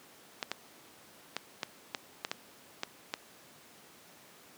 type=clicks; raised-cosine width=0.2 ms; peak=-15 dBFS; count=9; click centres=0.428 / 0.516 / 1.366 / 1.632 / 1.948 / 2.249 / 2.315 / 2.834 / 3.139 s; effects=pink hiss -56 dBFS RMS until 4.57 s + high-pass 200 Hz 12 dB/octave